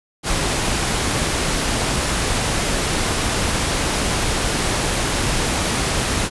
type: noise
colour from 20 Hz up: pink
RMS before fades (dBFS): -20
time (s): 0.23-6.3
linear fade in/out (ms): 50
effects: resampled to 24000 Hz